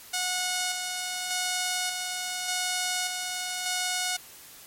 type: tone with tremolo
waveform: 5% pulse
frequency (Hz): 730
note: F#5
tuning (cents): -24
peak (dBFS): -15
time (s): 0.13-4.17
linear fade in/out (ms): 10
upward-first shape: square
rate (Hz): 0.85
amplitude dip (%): 35
effects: white hiss -48 dBFS RMS until 4.66 s + MP3 64 kbps